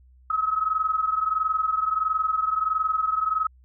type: tone pair together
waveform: sine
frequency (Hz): 1274.5 / 1296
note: D#6 / E6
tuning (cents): +41 / -30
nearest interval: unison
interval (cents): 29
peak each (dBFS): -23 / -26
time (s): 0.3-3.47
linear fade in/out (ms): 5
effects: added 63 Hz sine -51 dBFS peak until 3.64 s